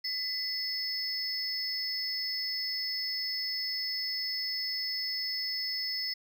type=tone cluster; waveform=triangle; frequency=2007 / 4456 / 5170 Hz; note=B6 / C#8 / E8; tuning=+27 / +8 / -34 cents; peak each=-39 / -38 / -31 dBFS; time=0.04-6.14 s; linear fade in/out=10 ms; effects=none